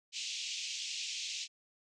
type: band-pass noise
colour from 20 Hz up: pink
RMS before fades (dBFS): -40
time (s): 0.12-1.48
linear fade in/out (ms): 50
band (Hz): 2500 to 7100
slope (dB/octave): 48
effects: none